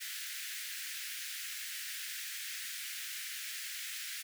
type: high-pass noise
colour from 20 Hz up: pink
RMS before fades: -42 dBFS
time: 0-4.23 s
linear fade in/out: 20 ms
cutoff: 1600 Hz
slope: 48 dB/octave
effects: none